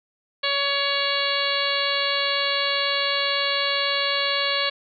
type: harmonic tone with a mistuned harmonic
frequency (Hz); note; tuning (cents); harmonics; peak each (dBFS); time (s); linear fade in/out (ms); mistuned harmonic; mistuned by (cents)
562; C#5; +24; 1 / 2 / 3 / 4 / 5 / 6 / 7 / 8; -29 / -29 / -29 / -29 / -29 / -29 / -29 / -29; 0.43-4.7; 10; 8; -37
effects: none